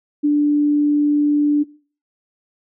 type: tone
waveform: sine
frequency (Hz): 293.7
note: D4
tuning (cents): 0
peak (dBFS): -12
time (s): 0.23-1.64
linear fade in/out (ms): 20
effects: noise-tail reverb RT60 0.4 s tail -20 dB re dry